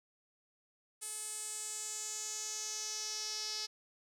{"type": "tone with band-pass filter sweep", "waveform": "sawtooth", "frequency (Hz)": 430, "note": "A4", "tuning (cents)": -40, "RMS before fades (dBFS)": -41, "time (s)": [1.01, 3.67], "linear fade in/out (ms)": 20, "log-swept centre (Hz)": [9000, 5100], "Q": 4.8, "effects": []}